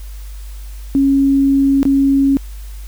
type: tone with dropouts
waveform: sine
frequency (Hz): 274.7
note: C#4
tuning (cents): -16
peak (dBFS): -9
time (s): 0.95-2.37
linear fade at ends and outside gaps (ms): 0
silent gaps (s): 1.83-1.853
effects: added 50 Hz sine -27 dBFS peak until 2.87 s + white hiss -44 dBFS RMS until 2.87 s